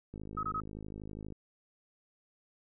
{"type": "click train", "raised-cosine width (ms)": 3, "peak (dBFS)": -31, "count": 63, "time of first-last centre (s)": [0.14, 1.323], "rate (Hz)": 52.4}
{"type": "tone bursts", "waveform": "sine", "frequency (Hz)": 1275, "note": "D#6", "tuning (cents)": 42, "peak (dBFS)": -32, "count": 3, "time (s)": [0.37, 0.604], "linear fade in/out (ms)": 5, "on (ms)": 62, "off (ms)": 24}
{"effects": []}